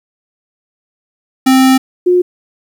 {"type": "tone pair in turn", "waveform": ["square", "sine"], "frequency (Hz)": [262.1, 359.1], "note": ["C4", "F4"], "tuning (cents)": [3, 48], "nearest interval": "perfect fourth", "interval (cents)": 545, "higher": "second", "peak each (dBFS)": -6, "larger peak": "neither", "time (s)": [[1.46, 1.78], [2.06, 2.22]], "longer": "first", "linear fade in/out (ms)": 10, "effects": ["8-bit"]}